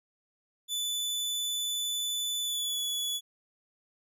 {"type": "tone with pitch glide", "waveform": "sawtooth", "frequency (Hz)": [3489, 3409], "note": ["A7", "G#7"], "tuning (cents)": [-15, 45], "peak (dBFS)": -27, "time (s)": [0.68, 3.21], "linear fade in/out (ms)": 50, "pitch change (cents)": -40, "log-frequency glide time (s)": [2.42, 2.78], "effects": []}